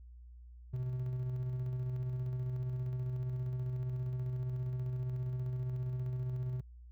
triangle tone with tremolo, 126.7 Hz, B2, 45 cents sharp, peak -31 dBFS, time 0.73-6.61 s, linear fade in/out 10 ms, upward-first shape square, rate 15 Hz, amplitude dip 25%, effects added 60 Hz sine -50 dBFS peak until 6.91 s

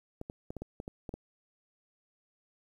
clicks, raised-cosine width 2 ms, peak -26 dBFS, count 9, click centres 0.214 / 0.299 / 0.505 / 0.567 / 0.62 / 0.801 / 0.879 / 1.092 / 1.14 s, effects 10-bit

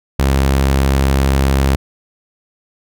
sawtooth tone, 67.7 Hz, C#2, 40 cents flat, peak -7 dBFS, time 0.19-1.76 s, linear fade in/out 5 ms, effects none

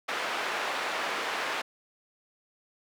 white band-pass noise, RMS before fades -32 dBFS, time 0.08-1.62 s, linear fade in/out 10 ms, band 440 to 2000 Hz, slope 12 dB/octave, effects none

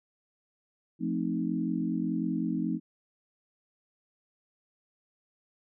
sine chord, F dominant seventh, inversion none, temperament equal, 174.61 / 220 / 261.6 / 311.1 Hz, F3 / A3 / C4 / Eb4, 0 / 0 / 0 / 0 cents, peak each -33 dBFS, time 0.99-2.8 s, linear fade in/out 50 ms, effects none

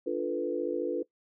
sine chord, B half-diminished seventh, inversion first, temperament equal, 293.7 / 349.2 / 440 / 493.9 Hz, D4 / F4 / A4 / B4, 0 / 0 / 0 / 0 cents, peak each -35 / -33 / -34 / -33 dBFS, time 0.06-1.03 s, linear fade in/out 10 ms, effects noise-tail reverb RT60 0.1 s tail -19 dB re dry

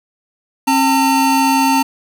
square tone pair together, 268.6 / 903.5 Hz, C4 / A5, +46 / +46 cents, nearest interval octave + major sixth, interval 2100 cents, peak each -15 / -14 dBFS, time 0.67-1.83 s, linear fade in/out 10 ms, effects none

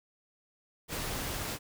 pink noise, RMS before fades -36 dBFS, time 0.88-1.59 s, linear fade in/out 50 ms, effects none

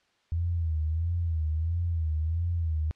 sine tone with vibrato, 81.9 Hz, E2, 11 cents flat, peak -25 dBFS, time 0.32-2.91 s, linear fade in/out 0 ms, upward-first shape sine, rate 1.5 Hz, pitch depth 93 cents each way, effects white hiss -68 dBFS RMS until 2.95 s + low-pass 4000 Hz 12 dB/octave

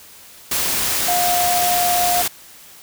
sine tone in noise, 710 Hz, F5, 28 cents sharp, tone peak -17 dBFS, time 1.08-2.22 s, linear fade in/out 5 ms, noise white, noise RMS -20 dBFS, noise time 0.51-2.28 s, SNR 0 dB, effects white hiss -43 dBFS RMS until 2.82 s

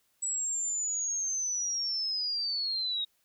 sine linear sweep, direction down, 7850 to 3761 Hz, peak -29 dBFS, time 0.22-3.05 s, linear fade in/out 10 ms, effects white hiss -72 dBFS RMS until 3.24 s

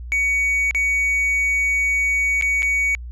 triangle tone with dropouts, 2250 Hz, C#7, 25 cents sharp, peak -15 dBFS, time 0.12-2.95 s, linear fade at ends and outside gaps 0 ms, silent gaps 0.71-0.748 / 2.412-2.423 / 2.622-2.629 s, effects added 60 Hz sine -30 dBFS peak until 3.11 s + resampled to 24000 Hz

